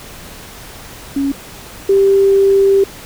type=tone pair in turn; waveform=sine; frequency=277.2 / 392.5 Hz; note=C#4 / G4; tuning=0 / +2 cents; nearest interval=tritone; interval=602 cents; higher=second; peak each=-13 / -7 dBFS; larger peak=second; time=1.16-1.32 / 1.89-2.84 s; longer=second; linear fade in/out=5 ms; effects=pink hiss -34 dBFS RMS until 3.05 s